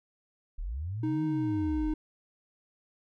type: linear two-way sweep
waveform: sine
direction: up then down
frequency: 30.96 to 160 to 34.52 Hz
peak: -32 dBFS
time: 0.58-1.94 s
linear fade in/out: 10 ms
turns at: 1.24 s
type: tone with pitch glide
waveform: triangle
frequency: 311.3 to 308.3 Hz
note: D#4 to D#4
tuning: +1 to -16 cents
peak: -26 dBFS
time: 1.03-1.94 s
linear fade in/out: 5 ms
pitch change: -17 cents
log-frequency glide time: 1.4-1.65 s
effects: none